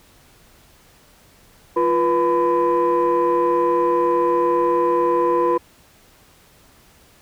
sine tone cluster, 348 / 489 / 1006 Hz, F4 / B4 / B5, -6 / -17 / +32 cents, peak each -18 dBFS, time 1.76-5.58 s, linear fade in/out 10 ms, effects tanh soft clip ceiling -10 dBFS + pink hiss -52 dBFS RMS until 7.21 s

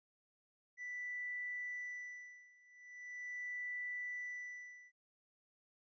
triangle tone with tremolo, 1975.5 Hz, B6, in tune, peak -36 dBFS, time 0.77-4.92 s, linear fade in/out 50 ms, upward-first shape sine, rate 0.41 Hz, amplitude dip 95%, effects tanh soft clip ceiling -38 dBFS + resampled to 16000 Hz

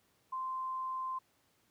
sine tone, 1041 Hz, C6, 9 cents flat, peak -35 dBFS, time 0.32-1.19 s, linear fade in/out 10 ms, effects pink hiss -72 dBFS RMS until 1.7 s + high-pass 100 Hz 12 dB/octave

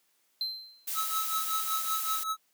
triangle tone with exponential decay, 4107 Hz, C8, 33 cents flat, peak -26 dBFS, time 0.41-0.92 s, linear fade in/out 1 ms, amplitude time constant 110 ms
blue noise, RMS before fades -34 dBFS, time 0.87-2.24 s, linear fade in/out 10 ms
square tone with tremolo, 1295 Hz, E6, 31 cents flat, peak -28 dBFS, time 0.94-2.37 s, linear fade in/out 50 ms, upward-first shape triangle, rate 5.3 Hz, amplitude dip 90%
effects white hiss -71 dBFS RMS until 2.53 s + high-pass 200 Hz 12 dB/octave

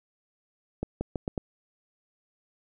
accelerating click train, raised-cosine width 2 ms, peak -16 dBFS, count 5, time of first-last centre 0.83-1.378 s, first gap 180 ms, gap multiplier 0.82, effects none

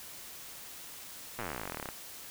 slowing click train, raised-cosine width 0.5 ms, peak -22 dBFS, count 30, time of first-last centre 1.39-1.889 s, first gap 8 ms, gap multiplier 1.05, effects white hiss -47 dBFS RMS until 2.3 s

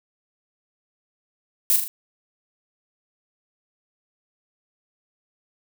violet noise with echo, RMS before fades -18 dBFS, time 1.7-1.76 s, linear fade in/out 0 ms, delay 40 ms, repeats 3, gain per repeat -5 dB, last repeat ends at 1.88 s, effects none

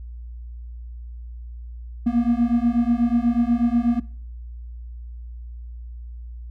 triangle beating tone pair, 233.1 / 241.3 Hz, A#3 / B3, 0 / -40 cents, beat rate 8.2 Hz, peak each -18 dBFS, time 2.06-4 s, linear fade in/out 10 ms, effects noise-tail reverb RT60 0.5 s tail -21 dB re dry + added 59 Hz sine -33 dBFS peak until 6.5 s

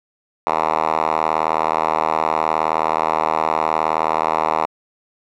5% pulse tone with band-pass filter, 79.2 Hz, D#2, 31 cents sharp, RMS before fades -19 dBFS, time 0.47-4.66 s, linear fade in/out 0 ms, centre 1000 Hz, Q 2.1, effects none

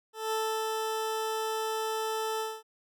20% pulse tone with ADSR envelope, 440 Hz, A4, in tune, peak -23 dBFS, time 0.13-2.63 s, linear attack 190 ms, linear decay 320 ms, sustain -2 dB, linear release 230 ms, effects none

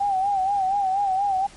sine tone with vibrato, 782 Hz, G5, 4 cents flat, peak -19 dBFS, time 0-1.47 s, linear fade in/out 10 ms, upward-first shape sine, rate 4.2 Hz, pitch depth 76 cents each way, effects pink hiss -47 dBFS RMS until 1.56 s + MP3 48 kbps

